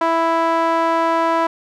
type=tone with band-pass filter; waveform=sawtooth; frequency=330 Hz; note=E4; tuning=2 cents sharp; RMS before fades=-17 dBFS; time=0.01-1.47 s; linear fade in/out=5 ms; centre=960 Hz; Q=2.1; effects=none